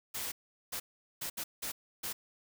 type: noise bursts at uneven times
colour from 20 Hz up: white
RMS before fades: -38 dBFS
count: 6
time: 0.14-0.32 / 0.72-0.8 / 1.21-1.3 / 1.37-1.44 / 1.62-1.72 / 2.03-2.13 s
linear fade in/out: 10 ms
effects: none